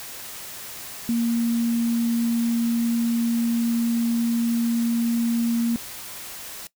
sine tone in noise, 233.1 Hz, A#3, in tune, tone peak -19 dBFS, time 1.09-5.76 s, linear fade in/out 0 ms, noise white, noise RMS -37 dBFS, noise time 0-6.67 s, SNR +15 dB, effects noise-tail reverb RT60 0.1 s tail -19 dB re dry

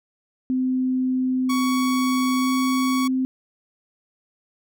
sine tone with pitch glide, 257.1 to 259.6 Hz, C4 to C4, -30 to -13 cents, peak -19 dBFS, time 0.5-3.25 s, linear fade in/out 0 ms, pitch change +17 cents, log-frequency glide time 2.39-2.5 s
sawtooth tone, 1120 Hz, C#6, 18 cents sharp, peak -21 dBFS, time 1.49-3.08 s, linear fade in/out 10 ms
effects none

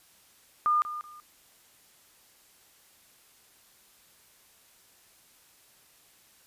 sine tone with echo, 1211 Hz, D#6, 47 cents flat, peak -21 dBFS, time 0.66-0.82 s, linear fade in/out 0 ms, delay 190 ms, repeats 2, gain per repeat -12 dB, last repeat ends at 1.2 s, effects white hiss -60 dBFS RMS until 6.46 s + resampled to 32000 Hz

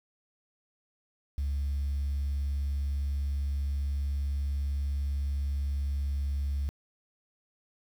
sine tone, 70.1 Hz, C#2, 20 cents sharp, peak -26 dBFS, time 1.38-6.69 s, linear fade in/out 0 ms, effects tanh soft clip ceiling -25 dBFS + 9-bit

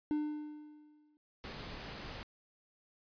triangle tone with exponential decay, 300.5 Hz, D4, 40 cents sharp, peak -27 dBFS, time 0.11-1.17 s, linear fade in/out 0 ms, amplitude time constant 230 ms
pink noise, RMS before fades -45 dBFS, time 1.44-2.23 s, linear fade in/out 0 ms
effects resampled to 11025 Hz

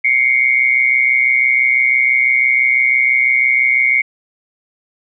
sine tone pair together, 2113 / 2239 Hz, C7 / C#7, +16 / +17 cents, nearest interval minor second, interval 101 cents, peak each -13 dBFS, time 0.04-4.02 s, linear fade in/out 10 ms, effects none

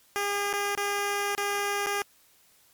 10% pulse tone with dropouts, 405.3 Hz, G#4, 42 cents flat, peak -18 dBFS, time 0.16-2.02 s, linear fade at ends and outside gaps 0 ms, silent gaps 0.53-0.536 / 0.752-0.775 / 1.35-1.379 / 1.862-1.868 s, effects white hiss -61 dBFS RMS until 2.73 s + MP3 96 kbps

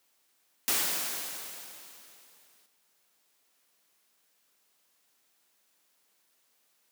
white noise with exponential decay, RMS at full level -26 dBFS, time 0.68-2.66 s, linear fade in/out 0 ms, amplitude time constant 430 ms, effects white hiss -71 dBFS RMS until 6.91 s + high-pass 200 Hz 12 dB/octave

